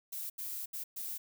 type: noise bursts at uneven times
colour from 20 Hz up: violet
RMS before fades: -40 dBFS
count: 4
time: 0.12-0.3 / 0.38-0.66 / 0.73-0.84 / 0.96-1.18 s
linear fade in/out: 10 ms
effects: none